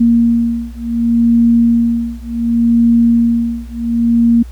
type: beating tone pair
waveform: sine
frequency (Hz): 233.1 / 233.78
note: A#3 / A#3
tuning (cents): 0 / +5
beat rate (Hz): 0.68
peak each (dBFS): -12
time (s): 0-4.43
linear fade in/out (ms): 10
effects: added 60 Hz sine -27 dBFS peak until 4.51 s + pink hiss -47 dBFS RMS until 4.51 s